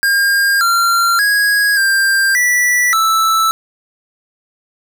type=tone with pitch steps; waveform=square; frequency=1611 / 1376 / 1654 / 1587 / 1961 / 1318 Hz; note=G6 / F6 / G#6 / G6 / B6 / E6; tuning=+47 / -26 / -8 / +21 / -13 / -1 cents; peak=-11 dBFS; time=0.03-3.51 s; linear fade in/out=0 ms; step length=580 ms; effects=none